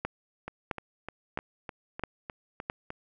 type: two click trains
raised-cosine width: 0.5 ms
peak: -15 / -22 dBFS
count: 5 / 9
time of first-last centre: 0.05-2.699 / 0.48-2.904 s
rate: 1.51 / 3.3 Hz
effects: none